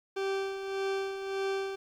40% pulse tone with tremolo, 389.3 Hz, G4, 12 cents flat, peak -28 dBFS, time 0.16-1.76 s, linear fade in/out 10 ms, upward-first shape sine, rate 1.7 Hz, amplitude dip 55%, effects low-pass 5000 Hz 12 dB/octave + 10-bit

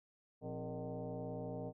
sine tone with frequency modulation, 174.61 Hz, F3, in tune, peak -40 dBFS, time 0.41-1.73 s, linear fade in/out 50 ms, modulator 146 Hz, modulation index 3.6, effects none

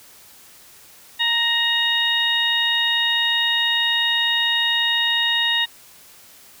harmonic tone with a mistuned harmonic, 932.3 Hz, A#5, in tune, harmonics 1 / 2 / 3 / 4, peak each -30 / -22 / -23 / -20 dBFS, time 1.19-5.66 s, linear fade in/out 20 ms, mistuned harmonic 3, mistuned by +39 cents, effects white hiss -47 dBFS RMS until 6.6 s

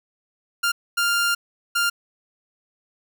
sawtooth tone bursts at uneven times, 1398 Hz, F6, 1 cent sharp, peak -15 dBFS, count 3, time 0.63-0.72 / 0.97-1.35 / 1.75-1.9 s, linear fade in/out 10 ms, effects none

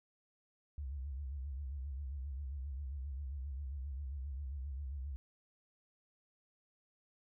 sine tone with vibrato, 68.6 Hz, C#2, 17 cents flat, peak -39 dBFS, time 0.78-5.16 s, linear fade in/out 0 ms, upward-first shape sine, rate 7.5 Hz, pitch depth 130 cents each way, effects none

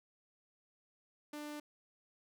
sawtooth tone, 297 Hz, D4, 20 cents sharp, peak -39 dBFS, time 1.33-1.6 s, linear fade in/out 5 ms, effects none

